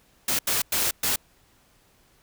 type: noise bursts at uneven times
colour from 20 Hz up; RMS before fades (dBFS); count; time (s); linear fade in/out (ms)
white; -24; 4; 0.28-0.39 / 0.47-0.62 / 0.72-0.91 / 1.03-1.16; 5
effects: pink hiss -61 dBFS RMS until 2.22 s